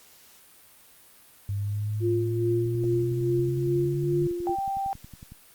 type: exponential sweep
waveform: sine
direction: up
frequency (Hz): 99.5 to 147.1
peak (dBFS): -26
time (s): 1.49-4.27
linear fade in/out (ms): 0
type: tone with tremolo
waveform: sine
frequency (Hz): 349.2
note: F4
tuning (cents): 0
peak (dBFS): -22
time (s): 2-4.56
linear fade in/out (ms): 50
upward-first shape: sine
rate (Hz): 2.4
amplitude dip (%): 55
type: click train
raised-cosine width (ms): 5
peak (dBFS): -31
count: 30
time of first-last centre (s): 2.66-5.321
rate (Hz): 10.9
type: tone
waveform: sine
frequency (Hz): 784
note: G5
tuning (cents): 0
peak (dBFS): -26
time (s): 4.47-4.93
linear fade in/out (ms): 0
effects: white hiss -54 dBFS RMS until 5.54 s + Opus 48 kbps

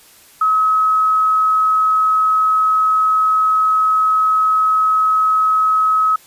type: tone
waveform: sine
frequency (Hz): 1280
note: D#6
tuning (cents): +49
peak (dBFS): -11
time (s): 0.41-6.16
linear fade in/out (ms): 5
effects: white hiss -46 dBFS RMS until 6.26 s + resampled to 32000 Hz

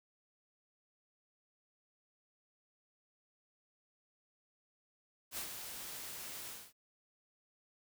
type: noise with ADSR envelope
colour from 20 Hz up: white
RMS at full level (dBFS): -40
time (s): 5.31-6.73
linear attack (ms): 66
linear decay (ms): 98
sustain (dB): -6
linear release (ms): 240
effects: none

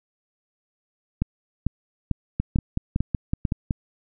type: two click trains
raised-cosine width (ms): 5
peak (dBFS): -9 / -10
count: 6 / 8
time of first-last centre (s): 1.22-3.452 / 2.4-3.708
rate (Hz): 2.24 / 5.35
effects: none

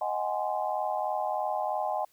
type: chord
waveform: sine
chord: Ab dominant seventh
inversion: second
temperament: just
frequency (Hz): 623 / 747.5 / 830.6 / 1038.3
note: Eb5 / Gb5 / Ab5 / C6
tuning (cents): +2 / +17 / 0 / -14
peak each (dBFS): -33 / -32 / -32 / -37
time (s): 0.01-2.05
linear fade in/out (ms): 5
effects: white hiss -66 dBFS RMS until 2.12 s

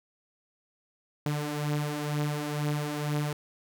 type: beating tone pair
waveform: sawtooth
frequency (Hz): 146.83 / 148.93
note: D3 / D3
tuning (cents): 0 / +25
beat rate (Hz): 2.1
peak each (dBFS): -30 / -26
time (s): 1.26-3.33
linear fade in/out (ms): 2
effects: none

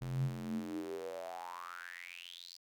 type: tone with high-pass filter sweep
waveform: square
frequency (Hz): 43.65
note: F1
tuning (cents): 0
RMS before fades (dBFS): -42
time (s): 0.01-2.57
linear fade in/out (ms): 10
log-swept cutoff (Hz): 97 to 4800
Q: 8.6
effects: none

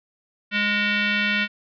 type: tone with frequency modulation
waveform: sine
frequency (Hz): 207.2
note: G#3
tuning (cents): -4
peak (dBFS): -19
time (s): 0.51-1.48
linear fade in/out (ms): 50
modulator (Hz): 825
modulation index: 3.6
effects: none

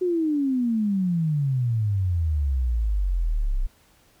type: exponential sweep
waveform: sine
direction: down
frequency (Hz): 370.5 to 30.87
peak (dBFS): -20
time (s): 0.01-3.67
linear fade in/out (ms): 10
effects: pink hiss -59 dBFS RMS until 4.2 s

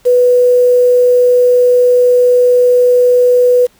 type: tone with quantisation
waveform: sine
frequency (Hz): 493.9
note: B4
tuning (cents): 0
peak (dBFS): -5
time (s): 0.05-3.67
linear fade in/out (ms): 20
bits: 5
effects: pink hiss -50 dBFS RMS until 3.79 s

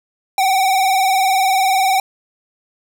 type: tone with vibrato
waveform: square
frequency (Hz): 766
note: G5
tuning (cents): -40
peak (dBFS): -13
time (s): 0.38-2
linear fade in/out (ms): 2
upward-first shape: sine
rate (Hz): 20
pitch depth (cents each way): 67
effects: none

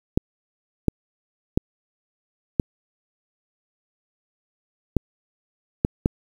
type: clicks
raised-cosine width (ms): 3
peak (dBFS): -4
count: 7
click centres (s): 0.175 / 0.883 / 1.575 / 2.598 / 4.967 / 5.849 / 6.059
effects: 7-bit

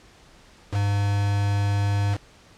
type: tone with quantisation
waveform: triangle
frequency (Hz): 101.2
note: G#2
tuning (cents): -44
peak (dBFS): -18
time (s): 0.71-2.18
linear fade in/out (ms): 50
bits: 5
effects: pink hiss -52 dBFS RMS until 2.57 s + low-pass 7000 Hz 12 dB/octave

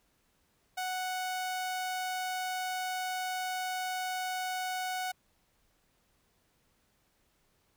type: tone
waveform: sawtooth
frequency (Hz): 740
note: F#5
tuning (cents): 0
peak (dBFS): -29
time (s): 0.77-5.12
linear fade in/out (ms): 10
effects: pink hiss -72 dBFS RMS until 7.76 s

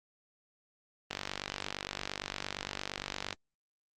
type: click train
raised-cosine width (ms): 0.2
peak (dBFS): -17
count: 109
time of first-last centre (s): 1.11-3.328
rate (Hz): 48.7
effects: Opus 32 kbps

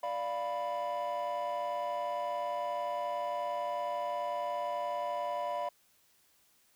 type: chord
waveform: triangle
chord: B diminished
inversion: first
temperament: equal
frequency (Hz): 587.3 / 698.5 / 987.8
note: D5 / F5 / B5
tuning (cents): 0 / 0 / 0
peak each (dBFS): -34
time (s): 0.03-5.69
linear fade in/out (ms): 5
effects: tanh soft clip ceiling -26 dBFS + white hiss -68 dBFS RMS until 6.75 s

